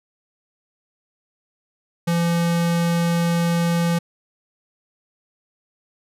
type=tone; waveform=square; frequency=170.1 Hz; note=F3; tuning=45 cents flat; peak=-18 dBFS; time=2.07-3.99 s; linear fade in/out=10 ms; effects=resampled to 32000 Hz